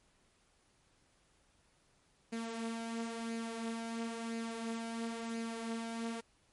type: tone with flanger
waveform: sawtooth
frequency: 228.8 Hz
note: A#3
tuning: 32 cents flat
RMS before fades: -40 dBFS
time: 2.32-6.21 s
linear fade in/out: 10 ms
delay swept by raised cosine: 0.43 to 5.73 ms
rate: 0.98 Hz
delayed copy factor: +0.5
effects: pink hiss -71 dBFS RMS until 6.52 s + MP3 48 kbps